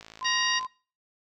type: click train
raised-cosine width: 0.2 ms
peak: -27 dBFS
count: 36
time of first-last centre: 0.01-0.648 s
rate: 54.9 Hz
type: tone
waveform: sine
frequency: 1028 Hz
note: C6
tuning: 31 cents flat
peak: -31 dBFS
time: 0.21-0.67 s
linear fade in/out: 10 ms
type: harmonic tone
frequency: 940 Hz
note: A#5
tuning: 14 cents sharp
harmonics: 2 / 3 / 4 / 5 / 6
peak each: -28 / -30 / -31 / -32 / -33 dBFS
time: 0.24-0.6 s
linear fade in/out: 20 ms
effects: noise-tail reverb RT60 0.4 s tail -23 dB re dry